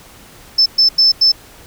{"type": "tone bursts at uneven times", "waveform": "triangle", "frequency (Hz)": 5274, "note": "E8", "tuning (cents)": 0, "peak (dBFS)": -4, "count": 4, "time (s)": [[0.58, 0.66], [0.78, 0.89], [0.98, 1.12], [1.21, 1.32]], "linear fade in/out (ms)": 10, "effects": ["tanh soft clip ceiling -5 dBFS", "pink hiss -41 dBFS RMS until 1.66 s"]}